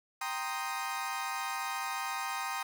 30% pulse chord, C minor seventh, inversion second, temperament equal, 784 / 932.3 / 1046.5 / 1244.5 Hz, G5 / Bb5 / C6 / Eb6, 0 / 0 / 0 / 0 cents, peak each -37 / -37 / -38 / -36 dBFS, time 0.21-2.63 s, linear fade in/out 5 ms, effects none

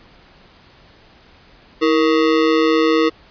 square ring-modulated tone, 395.1 Hz, G4, 14 cents sharp, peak -10 dBFS, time 1.81-3.1 s, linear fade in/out 20 ms, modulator 72.3 Hz, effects pink hiss -48 dBFS RMS until 3.3 s + resampled to 11025 Hz

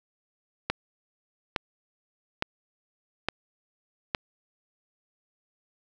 click train, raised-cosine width 0.3 ms, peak -9 dBFS, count 5, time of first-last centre 0.7-4.148 s, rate 1.16 Hz, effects none

